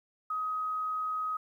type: tone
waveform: sine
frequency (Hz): 1261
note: D#6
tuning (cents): +23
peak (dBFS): -30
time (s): 0.3-1.37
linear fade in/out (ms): 5
effects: 11-bit